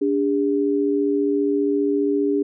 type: tone pair together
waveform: sine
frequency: 289 / 403.9 Hz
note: D4 / G#4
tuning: -28 / -48 cents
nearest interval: tritone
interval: 580 cents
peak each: -20 dBFS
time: 0.01-2.43 s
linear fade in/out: 10 ms
effects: none